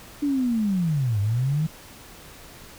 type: linear two-way sweep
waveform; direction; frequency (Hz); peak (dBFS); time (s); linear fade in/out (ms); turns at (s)
sine; down then up; 294.9 to 98 to 161.9; -20; 0.22-1.67; 10; 1.2
effects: pink hiss -45 dBFS RMS until 2.78 s